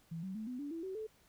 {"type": "tone with pitch steps", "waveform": "sine", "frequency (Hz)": [165.1, 189.65, 217.9, 250.2, 287.5, 330.2, 379.3, 435.7], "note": ["E3", "F#3", "A3", "B3", "D4", "E4", "F#4", "A4"], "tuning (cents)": [3, 43, -17, 23, -37, 3, 43, -17], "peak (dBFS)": -39, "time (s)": [0.11, 1.07], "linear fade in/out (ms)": 10, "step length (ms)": 120, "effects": ["pink hiss -68 dBFS RMS until 1.28 s"]}